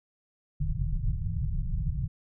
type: low-pass noise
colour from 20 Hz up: pink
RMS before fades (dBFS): -29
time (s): 0.6-2.08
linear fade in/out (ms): 10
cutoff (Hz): 170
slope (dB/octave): 96
effects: none